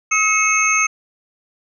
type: tone cluster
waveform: sine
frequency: 1278 / 2184 / 2581 / 6350 Hz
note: D#6 / C#7 / E7 / G8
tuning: +46 / -26 / -37 / +21 cents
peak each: -19 dBFS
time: 0.11-0.87 s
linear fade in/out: 10 ms
effects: none